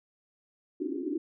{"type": "band-pass noise", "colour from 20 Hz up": "pink", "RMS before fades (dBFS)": -33, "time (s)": [0.8, 1.18], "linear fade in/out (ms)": 5, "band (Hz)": [270, 380], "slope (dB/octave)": 96, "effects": []}